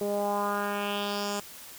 10% pulse tone with low-pass filter sweep, 203.7 Hz, G#3, 33 cents flat, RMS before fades -30 dBFS, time 0.01-1.4 s, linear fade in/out 2 ms, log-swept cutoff 470 to 7800 Hz, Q 2.8, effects white hiss -46 dBFS RMS until 1.78 s

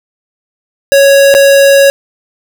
square tone with dropouts, 554.4 Hz, C#5, in tune, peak -3 dBFS, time 0.92-1.9 s, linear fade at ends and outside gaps 0 ms, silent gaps 1.341-1.349 s, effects none

